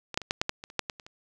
clicks, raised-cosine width 0.2 ms, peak -19 / -8 / -22 / -9 / -7 / -10 / -23 / -30 / -8 / -15 / -27 / -29 dBFS, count 12, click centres 0.143 / 0.175 / 0.217 / 0.309 / 0.415 / 0.494 / 0.639 / 0.701 / 0.793 / 0.898 / 0.998 / 1.065 s, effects none

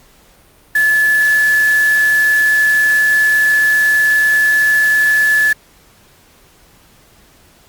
sine tone in noise, 1725 Hz, A6, 35 cents flat, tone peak -9 dBFS, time 0.75-5.53 s, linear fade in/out 5 ms, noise white, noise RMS -27 dBFS, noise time 0.75-5.53 s, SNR +15 dB, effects pink hiss -48 dBFS RMS until 7.68 s + Opus 48 kbps

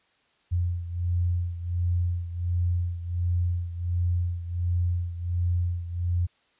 sine beating tone pair, 87.3 / 88.7 Hz, F2 / F2, 0 / +27 cents, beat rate 1.4 Hz, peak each -25 / -30 dBFS, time 0.51-6.27 s, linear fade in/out 20 ms, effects white hiss -66 dBFS RMS until 6.59 s + resampled to 8000 Hz

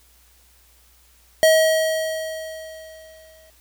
square tone with exponential decay, 637 Hz, D#5, 41 cents sharp, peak -11 dBFS, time 1.43-3.5 s, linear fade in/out 0 ms, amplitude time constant 450 ms, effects added 60 Hz sine -56 dBFS peak until 3.6 s + white hiss -56 dBFS RMS until 3.6 s

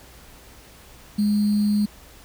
sine tone with sample-and-hold, 207.7 Hz, G#3, in tune, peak -17 dBFS, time 1.18-1.86 s, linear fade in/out 10 ms, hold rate 4410 Hz, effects added 60 Hz sine -51 dBFS peak until 2.24 s + pink hiss -48 dBFS RMS until 2.24 s

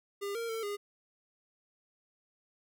square tone with pitch steps, 402 / 462.7 / 449.1 / 408.6 Hz, G4 / A#4 / A4 / G#4, +44 / -13 / +35 / -28 cents, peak -35 dBFS, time 0.21-0.77 s, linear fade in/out 20 ms, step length 140 ms, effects none

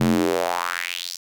square tone with high-pass filter sweep, 43.65 Hz, F1, in tune, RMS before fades -23 dBFS, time 0-1.17 s, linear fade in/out 10 ms, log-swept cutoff 160 to 5600 Hz, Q 3.3, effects none

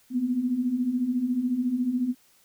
sine beating tone pair, 238 / 252 Hz, A#3 / B3, +36 / +35 cents, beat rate 14 Hz, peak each -30 / -24 dBFS, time 0.1-2.15 s, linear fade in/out 50 ms, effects white hiss -61 dBFS RMS until 2.44 s

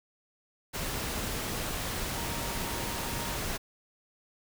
sine tone in noise, 932.3 Hz, A#5, in tune, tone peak -43 dBFS, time 2.14-3.38 s, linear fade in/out 20 ms, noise pink, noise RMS -34 dBFS, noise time 0.73-3.58 s, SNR -12 dB, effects none

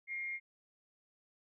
sine tone with frequency modulation, 2132 Hz, C7, 32 cents sharp, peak -37 dBFS, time 0.07-0.4 s, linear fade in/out 50 ms, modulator 209 Hz, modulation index 0.25, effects none

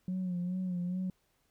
sine tone with vibrato, 181 Hz, F#3, 38 cents flat, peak -30 dBFS, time 0.08-1.1 s, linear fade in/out 2 ms, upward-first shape sine, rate 2.4 Hz, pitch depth 51 cents each way, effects tanh soft clip ceiling -29 dBFS + pink hiss -74 dBFS RMS until 1.5 s

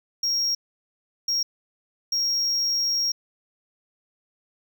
triangle tone bursts at uneven times, 5588 Hz, F8, in tune, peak -20 dBFS, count 3, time 0.23-0.55 / 1.28-1.43 / 2.12-3.12 s, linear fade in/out 5 ms, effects none

